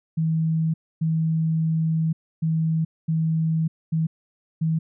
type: tone bursts at uneven times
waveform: sine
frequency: 160.8 Hz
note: E3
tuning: 43 cents flat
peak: -19 dBFS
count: 6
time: 0.17-0.74 / 1.01-2.13 / 2.42-2.85 / 3.08-3.68 / 3.92-4.07 / 4.61-4.79 s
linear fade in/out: 10 ms
effects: none